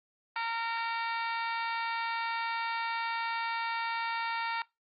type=harmonic tone; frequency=459.8 Hz; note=A#4; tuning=24 cents flat; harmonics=2 / 3 / 4 / 5 / 6 / 7 / 8 / 9 / 10; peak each=-34 / -37 / -40 / -40 / -44 / -53 / -46 / -51 / -49 dBFS; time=0.36-4.62 s; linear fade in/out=2 ms; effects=noise-tail reverb RT60 0.2 s tail -21 dB re dry + Opus 24 kbps